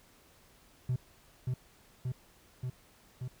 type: tone with echo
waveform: triangle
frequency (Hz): 126.5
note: B2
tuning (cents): +42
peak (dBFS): -25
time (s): 0.89-0.96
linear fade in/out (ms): 5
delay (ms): 580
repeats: 4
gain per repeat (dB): -2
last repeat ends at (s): 3.28
effects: tanh soft clip ceiling -23 dBFS + pink hiss -62 dBFS RMS until 3.4 s